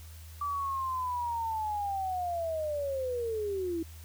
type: linear sweep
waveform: sine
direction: down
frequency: 1163 to 321.9 Hz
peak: -30 dBFS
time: 0.41-3.83 s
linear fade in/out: 5 ms
effects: added 80 Hz sine -45 dBFS peak until 4.04 s + white hiss -55 dBFS RMS until 4.04 s